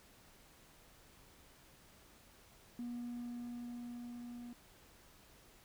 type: tone with level ramp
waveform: triangle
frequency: 240.6 Hz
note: B3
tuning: 45 cents flat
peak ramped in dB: -37 to -44 dBFS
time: 2.79-4.53 s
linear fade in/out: 2 ms
effects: tanh soft clip ceiling -36 dBFS + pink hiss -63 dBFS RMS until 5.64 s